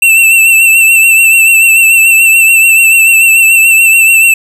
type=tone with vibrato; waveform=square; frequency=2680 Hz; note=E7; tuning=28 cents sharp; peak=-3 dBFS; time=0.02-4.34 s; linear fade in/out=5 ms; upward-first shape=triangle; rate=6.9 Hz; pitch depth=48 cents each way; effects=none